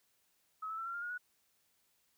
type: tone with pitch steps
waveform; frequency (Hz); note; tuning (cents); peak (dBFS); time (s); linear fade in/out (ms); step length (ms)
sine; 1281 / 1310.2 / 1340 / 1370.6 / 1401.8 / 1433.7 / 1466.4; E6 / E6 / E6 / F6 / F6 / F6 / F#6; -50 / -11 / +28 / -33 / +6 / +45 / -16; -38; 0.62-1.18; 10; 80
effects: white hiss -75 dBFS RMS until 2.17 s